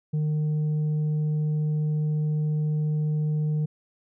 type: tone with tanh clipping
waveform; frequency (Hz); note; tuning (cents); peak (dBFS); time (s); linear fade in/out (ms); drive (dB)
sine; 152.4; D#3; -36; -23; 0.13-3.66; 10; 3
effects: none